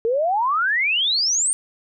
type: exponential sweep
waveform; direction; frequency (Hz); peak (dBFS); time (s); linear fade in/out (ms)
sine; up; 440 to 9120; -17; 0.05-1.53; 0
effects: none